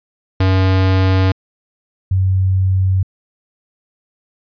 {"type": "tone pair in turn", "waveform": ["square", "sine"], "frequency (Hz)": [94.4, 94.4], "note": ["F#2", "F#2"], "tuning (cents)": [35, 35], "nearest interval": "unison", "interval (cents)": 0, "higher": "neither", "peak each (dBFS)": -11, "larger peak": "neither", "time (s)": [[0.4, 1.32], [2.11, 3.03]], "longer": "neither", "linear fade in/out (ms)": 5, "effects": ["resampled to 11025 Hz"]}